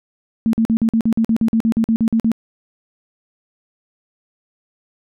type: tone bursts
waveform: sine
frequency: 225.4 Hz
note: A3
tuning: 42 cents sharp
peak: -12 dBFS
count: 16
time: 0.46-2.317 s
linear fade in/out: 0 ms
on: 72 ms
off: 47 ms
effects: none